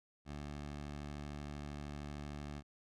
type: tone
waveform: 15% pulse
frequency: 73 Hz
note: D2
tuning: 10 cents flat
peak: -37 dBFS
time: 0.25-2.63 s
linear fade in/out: 50 ms
effects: low-pass 7000 Hz 12 dB/octave